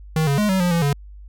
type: tone with pitch steps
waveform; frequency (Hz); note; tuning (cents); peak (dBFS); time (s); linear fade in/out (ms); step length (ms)
square; 157.9 / 140.4 / 209.8 / 189.4 / 177.2 / 169.2 / 142.6; D#3 / C#3 / G#3 / F#3 / F3 / E3 / C#3; +26 / +22 / +18 / +41 / +25 / +45 / +49; -17; 0.16-0.93; 2; 110
effects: added 50 Hz sine -37 dBFS peak until 1.28 s